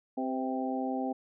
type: harmonic tone with a mistuned harmonic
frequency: 130.81 Hz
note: C3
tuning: in tune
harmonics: 2 / 3 / 4 / 5 / 6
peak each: -32 / -41 / -39 / -40 / -36 dBFS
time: 0.17-1.13 s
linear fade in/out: 10 ms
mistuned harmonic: 4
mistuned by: -31 cents
effects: none